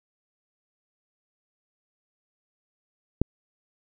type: click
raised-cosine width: 3 ms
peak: -7 dBFS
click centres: 3.216 s
effects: none